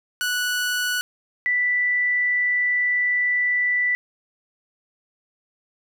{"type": "tone pair in turn", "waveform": ["sawtooth", "sine"], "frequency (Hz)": [1476, 1974.6], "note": ["F#6", "B6"], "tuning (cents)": [-5, -1], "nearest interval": "perfect fourth", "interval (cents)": 504, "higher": "second", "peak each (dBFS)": -18, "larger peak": "neither", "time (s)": [[0.21, 1.01], [1.46, 3.95]], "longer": "second", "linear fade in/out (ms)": 0, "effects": []}